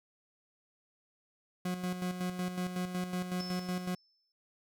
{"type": "tone with tremolo", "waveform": "40% pulse", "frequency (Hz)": 181.1, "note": "F#3", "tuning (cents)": -37, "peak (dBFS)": -31, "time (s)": [1.65, 3.95], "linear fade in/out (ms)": 5, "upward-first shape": "square", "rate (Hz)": 5.4, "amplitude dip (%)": 55}
{"type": "tone with exponential decay", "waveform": "sine", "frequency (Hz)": 5274, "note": "E8", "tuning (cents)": 0, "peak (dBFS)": -39, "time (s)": [3.4, 4.32], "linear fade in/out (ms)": 1, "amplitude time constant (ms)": 200}
{"effects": []}